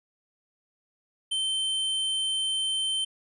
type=tone; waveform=square; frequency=3100 Hz; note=G7; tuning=20 cents flat; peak=-26 dBFS; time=1.31-3.05 s; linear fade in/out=10 ms; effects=resampled to 24000 Hz